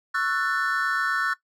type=chord; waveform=triangle; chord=F# minor seventh; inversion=second; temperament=just; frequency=1110 / 1332 / 1480 / 1776 Hz; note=C#6 / E6 / F#6 / A6; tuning=+2 / +18 / 0 / +16 cents; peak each=-29 / -26 / -24 / -27 dBFS; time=0.14-1.34 s; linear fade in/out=10 ms; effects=noise-tail reverb RT60 0.1 s tail -17 dB re dry